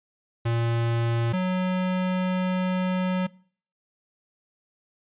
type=tone pair in turn; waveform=square; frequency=116.54 / 184.25 Hz; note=A#2 / F#3; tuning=0 / -7 cents; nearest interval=minor sixth; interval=793 cents; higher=second; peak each=-23 / -23 dBFS; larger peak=neither; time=0.45-1.33 / 1.33-3.27 s; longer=second; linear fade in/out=10 ms; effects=noise-tail reverb RT60 0.5 s tail -22 dB re dry + resampled to 8000 Hz